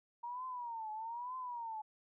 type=tone with vibrato; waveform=sine; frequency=939 Hz; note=A#5; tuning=12 cents sharp; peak=-40 dBFS; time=0.23-1.82 s; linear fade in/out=10 ms; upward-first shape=triangle; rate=1.1 Hz; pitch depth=170 cents each way; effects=none